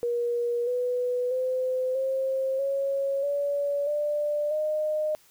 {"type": "tone with pitch steps", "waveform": "sine", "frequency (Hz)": [477, 494.4, 512.4, 531.1, 550.5, 570.5, 591.3, 612.9], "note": ["A#4", "B4", "C5", "C5", "C#5", "C#5", "D5", "D#5"], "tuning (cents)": [40, 2, -36, 26, -12, 50, 12, -26], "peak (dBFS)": -24, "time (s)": [0.03, 5.15], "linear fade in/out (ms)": 0, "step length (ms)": 640, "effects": ["white hiss -59 dBFS RMS until 5.3 s"]}